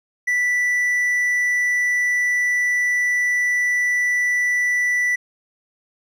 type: tone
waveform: triangle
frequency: 1970 Hz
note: B6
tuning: 5 cents flat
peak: -15 dBFS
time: 0.27-5.16 s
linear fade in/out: 10 ms
effects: none